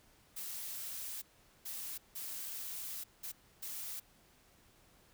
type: noise bursts at uneven times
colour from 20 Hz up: blue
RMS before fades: -43 dBFS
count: 5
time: 0.36-1.22 / 1.65-1.98 / 2.15-3.04 / 3.23-3.32 / 3.62-4 s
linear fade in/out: 10 ms
effects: pink hiss -66 dBFS RMS until 5.13 s